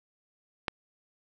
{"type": "click", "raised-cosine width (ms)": 0.3, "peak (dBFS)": -12, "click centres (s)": 0.682, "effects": []}